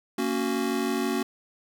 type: chord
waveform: square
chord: F# major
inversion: first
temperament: just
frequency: 231.2 / 277.5 / 370 Hz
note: A#3 / C#4 / F#4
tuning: -14 / +2 / 0 cents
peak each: -30 dBFS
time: 0.18-1.23 s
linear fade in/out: 5 ms
effects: none